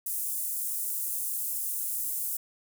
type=high-pass noise; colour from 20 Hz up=pink; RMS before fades=-32 dBFS; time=0.06-2.37 s; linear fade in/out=5 ms; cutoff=9200 Hz; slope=24 dB/octave; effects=none